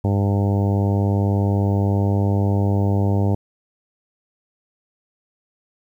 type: harmonic tone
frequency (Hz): 99.9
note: G2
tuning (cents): +33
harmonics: 1 / 2 / 3 / 4 / 5 / 6 / 7 / 8 / 9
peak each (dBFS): -17 / -23 / -27 / -29 / -31 / -33 / -34 / -35 / -36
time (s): 0.04-3.35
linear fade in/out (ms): 5
effects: 9-bit